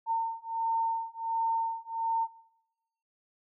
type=beating tone pair; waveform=sine; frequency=908 / 909.4 Hz; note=A#5 / A#5; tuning=-46 / -43 cents; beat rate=1.4 Hz; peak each=-31 / -30 dBFS; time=0.06-2.28 s; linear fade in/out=50 ms; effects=noise-tail reverb RT60 0.9 s tail -21 dB re dry